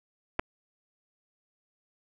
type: clicks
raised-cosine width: 0.5 ms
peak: -18 / -11 dBFS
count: 2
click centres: 0.392 / 0.395 s
effects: none